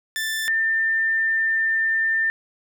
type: tone pair in turn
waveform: sawtooth / sine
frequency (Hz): 1768 / 1794.8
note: A6 / A6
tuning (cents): +8 / +34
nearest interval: unison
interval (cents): 26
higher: second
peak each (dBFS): -20 / -18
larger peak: second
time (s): 0.16-0.48 / 0.48-2.3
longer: second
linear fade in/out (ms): 0
effects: none